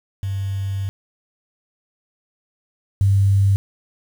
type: tone pair in turn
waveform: sine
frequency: 98 / 98.57 Hz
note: G2 / G2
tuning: 0 / +10 cents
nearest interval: unison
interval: 10 cents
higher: second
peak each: -21 / -12 dBFS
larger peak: second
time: 0.23-0.89 / 3.01-3.56 s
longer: first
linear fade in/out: 0 ms
effects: 7-bit